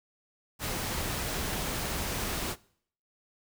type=noise; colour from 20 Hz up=pink; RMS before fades=-33 dBFS; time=0.59-2.56 s; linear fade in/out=50 ms; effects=noise-tail reverb RT60 0.6 s tail -22 dB re dry